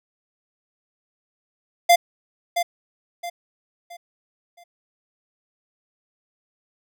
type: tone with echo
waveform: square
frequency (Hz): 694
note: F5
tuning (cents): -11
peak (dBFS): -11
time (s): 1.89-1.96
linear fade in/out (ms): 10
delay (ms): 670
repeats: 4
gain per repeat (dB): -9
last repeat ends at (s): 4.64
effects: none